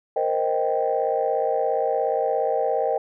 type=chord; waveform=sine; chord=C minor seventh; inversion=third; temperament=equal; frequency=466.2 / 523.3 / 622.3 / 784 Hz; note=Bb4 / C5 / Eb5 / G5; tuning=0 / 0 / 0 / 0 cents; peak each=-25 dBFS; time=0.16-2.98 s; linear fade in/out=5 ms; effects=tanh soft clip ceiling -11 dBFS